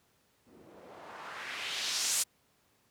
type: noise with low-pass filter sweep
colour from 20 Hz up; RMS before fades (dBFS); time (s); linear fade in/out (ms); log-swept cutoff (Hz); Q
blue; -37; 0.46-2.24; 20; 250 to 9000; 1.5
effects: pink hiss -70 dBFS RMS until 2.9 s + high-pass 80 Hz 12 dB/octave